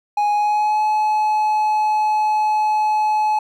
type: tone with pitch glide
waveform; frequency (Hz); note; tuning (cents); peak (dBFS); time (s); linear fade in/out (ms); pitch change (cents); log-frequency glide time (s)
triangle; 830.6 to 854.4; G#5 to G#5; 0 to +49; -13; 0.17-3.39; 5; +49; 0.33-0.82
effects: none